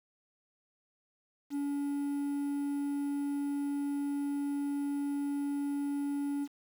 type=tone with quantisation; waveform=triangle; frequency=284.3 Hz; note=C#4; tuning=44 cents sharp; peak=-29 dBFS; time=1.5-6.48 s; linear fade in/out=50 ms; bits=9; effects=none